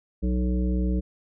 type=harmonic tone with a mistuned harmonic; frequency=61.74 Hz; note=B1; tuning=in tune; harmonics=1 / 3 / 5 / 7 / 9; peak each=-23 / -27 / -32 / -37 / -42 dBFS; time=0.22-1.01 s; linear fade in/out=20 ms; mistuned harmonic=7; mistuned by=+29 cents; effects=none